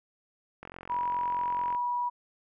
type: click train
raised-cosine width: 0.5 ms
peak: -27 dBFS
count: 51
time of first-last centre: 0.63-1.749 s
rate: 44.7 Hz
type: tone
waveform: sine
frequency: 972 Hz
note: B5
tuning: 28 cents flat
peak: -27 dBFS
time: 0.89-2.1 s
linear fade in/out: 20 ms
effects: none